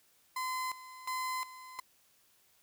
35% pulse tone with tremolo, 1025 Hz, C6, 36 cents flat, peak -32 dBFS, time 0.36-1.8 s, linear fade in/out 5 ms, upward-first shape square, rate 1.4 Hz, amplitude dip 80%, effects white hiss -68 dBFS RMS until 2.62 s

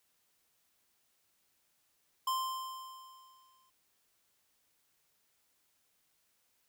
square tone with exponential decay, 1044 Hz, C6, 4 cents flat, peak -30 dBFS, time 2.27-3.7 s, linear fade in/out 5 ms, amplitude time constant 310 ms, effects white hiss -75 dBFS RMS until 6.68 s

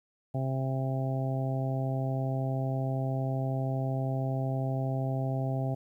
harmonic tone, 132.7 Hz, C3, 25 cents sharp, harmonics 1 / 2 / 3 / 4 / 5 / 6, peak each -29 / -37 / -42 / -42 / -37 / -42 dBFS, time 0.34-5.75 s, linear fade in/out 10 ms, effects 11-bit

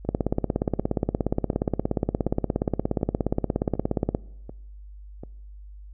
two click trains, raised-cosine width 2 ms, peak -9 / -23 dBFS, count 70 / 8, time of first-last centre 0.09-4.149 / 0.05-5.235 s, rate 17 / 1.35 Hz, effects noise-tail reverb RT60 1.0 s tail -24 dB re dry + added 50 Hz sine -40 dBFS peak until 5.93 s

